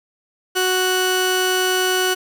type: tone pair together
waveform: sawtooth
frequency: 370 / 1480 Hz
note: F#4 / F#6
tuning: 0 / 0 cents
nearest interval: 2 octaves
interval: 2400 cents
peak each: -15 dBFS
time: 0.55-2.15 s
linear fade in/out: 20 ms
effects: none

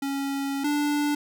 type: tone pair in turn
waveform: square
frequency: 276.5 / 292.9 Hz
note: C#4 / D4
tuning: -4 / -5 cents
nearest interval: minor second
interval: 99 cents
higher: second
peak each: -27 / -23 dBFS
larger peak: second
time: 0.02-0.64 / 0.64-1.15 s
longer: first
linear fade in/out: 5 ms
effects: none

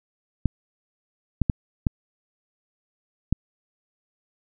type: clicks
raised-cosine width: 5 ms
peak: -7 dBFS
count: 5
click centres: 0.457 / 1.417 / 1.498 / 1.868 / 3.326 s
effects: none

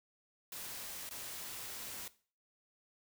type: noise with dropouts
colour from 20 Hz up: white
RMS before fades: -45 dBFS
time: 0.52-2.08 s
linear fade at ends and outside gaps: 2 ms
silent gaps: 1.092-1.109 s
effects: noise-tail reverb RT60 0.4 s tail -17 dB re dry

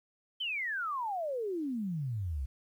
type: exponential sweep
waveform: sine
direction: down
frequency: 3153 to 62.1 Hz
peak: -32 dBFS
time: 0.4-2.46 s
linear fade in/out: 10 ms
effects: 11-bit

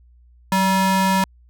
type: ring-modulated tone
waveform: square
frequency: 384.6 Hz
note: G4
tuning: 33 cents flat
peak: -13 dBFS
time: 0.52-1.24 s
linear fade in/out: 2 ms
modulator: 573 Hz
effects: added 60 Hz sine -48 dBFS peak until 1.49 s

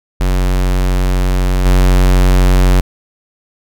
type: tone with level steps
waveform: square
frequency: 46 Hz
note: F#1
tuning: 9 cents flat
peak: -11 / -7 dBFS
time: 0.2-2.81 s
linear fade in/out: 10 ms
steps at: 1.65 s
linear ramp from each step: 10 ms
effects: none

